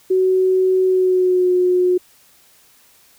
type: tone with pitch glide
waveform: sine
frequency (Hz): 373.8 to 362.1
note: F#4 to F#4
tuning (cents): +18 to -37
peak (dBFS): -12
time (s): 0.1-1.98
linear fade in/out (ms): 10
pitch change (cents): -55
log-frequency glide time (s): 0.85-1.52
effects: white hiss -52 dBFS RMS until 3.18 s